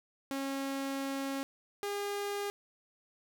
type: tone pair in turn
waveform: sawtooth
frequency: 273 / 405.7 Hz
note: C#4 / G#4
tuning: -26 / -41 cents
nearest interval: perfect fifth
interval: 685 cents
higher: second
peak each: -30 / -30 dBFS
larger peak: neither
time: 0.31-1.43 / 1.83-2.5 s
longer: first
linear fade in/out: 0 ms
effects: none